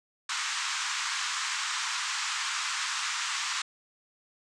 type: band-pass noise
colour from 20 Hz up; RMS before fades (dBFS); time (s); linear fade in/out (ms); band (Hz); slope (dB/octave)
pink; -32; 0.29-3.62; 5; 1000 to 8000; 48
effects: none